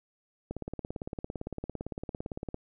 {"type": "click train", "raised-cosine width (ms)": 2, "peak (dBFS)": -22, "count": 37, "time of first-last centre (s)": [0.51, 2.544], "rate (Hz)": 17.7, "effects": []}